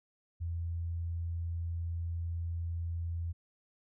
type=tone; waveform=sine; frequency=84.4 Hz; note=E2; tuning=41 cents sharp; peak=-33 dBFS; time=0.4-3.33 s; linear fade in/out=20 ms; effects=none